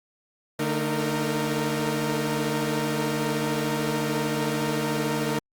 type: tone cluster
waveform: sawtooth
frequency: 147.5 / 223 / 308.5 / 464.9 Hz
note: D3 / A3 / D#4 / A#4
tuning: +8 / +23 / -15 / -5 cents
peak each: -26 dBFS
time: 0.59-5.39 s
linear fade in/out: 5 ms
effects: Opus 48 kbps